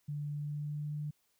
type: tone with pitch glide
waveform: sine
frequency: 146.83 to 149.14 Hz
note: D3 to D3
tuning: 0 to +27 cents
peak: -35 dBFS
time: 0.08-1.11 s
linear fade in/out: 10 ms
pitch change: +27 cents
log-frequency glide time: 0.34-0.96 s
effects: white hiss -75 dBFS RMS until 1.39 s